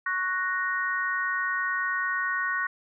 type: chord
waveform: sine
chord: F# major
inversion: second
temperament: equal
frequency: 1108.7 / 1480 / 1864.7 Hz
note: C#6 / F#6 / A#6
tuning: 0 / 0 / 0 cents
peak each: -31 / -29 / -29 dBFS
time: 0.06-2.67 s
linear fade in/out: 5 ms
effects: none